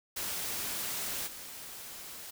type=noise with level steps; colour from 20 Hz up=white; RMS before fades=-36 / -45 dBFS; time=0.16-2.31 s; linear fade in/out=10 ms; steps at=1.26 s; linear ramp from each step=20 ms; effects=none